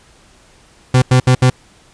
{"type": "tone bursts at uneven times", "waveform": "40% pulse", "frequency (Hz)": 127.5, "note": "C3", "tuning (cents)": -44, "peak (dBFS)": -6, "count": 4, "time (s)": [[0.94, 1.02], [1.11, 1.2], [1.27, 1.35], [1.42, 1.5]], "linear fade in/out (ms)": 5, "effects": ["pink hiss -48 dBFS RMS until 1.93 s", "resampled to 22050 Hz"]}